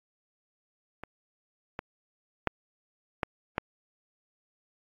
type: clicks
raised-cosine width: 0.5 ms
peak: -24 / -19 / -9 / -12 / -10 dBFS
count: 5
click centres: 1.036 / 1.791 / 2.473 / 3.232 / 3.581 s
effects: AAC 48 kbps